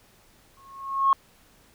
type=tone with exponential growth; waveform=sine; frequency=1089 Hz; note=C#6; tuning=31 cents flat; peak=-13 dBFS; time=0.57-1.13 s; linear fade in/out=1 ms; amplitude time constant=120 ms; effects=tanh soft clip ceiling -9 dBFS + pink hiss -58 dBFS RMS until 1.74 s